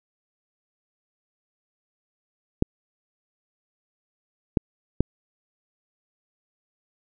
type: clicks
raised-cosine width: 3 ms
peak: -5 dBFS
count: 3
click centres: 2.624 / 4.572 / 5.006 s
effects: none